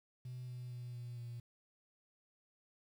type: tone with pitch steps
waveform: triangle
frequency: 125.5 / 123.92 / 122.35 / 120.81 / 119.28 Hz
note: B2 / B2 / B2 / B2 / A#2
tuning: +28 / +6 / -16 / -38 / +40 cents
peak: -40 dBFS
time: 0.25-1.4 s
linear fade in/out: 5 ms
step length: 230 ms
effects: tanh soft clip ceiling -40 dBFS + 11-bit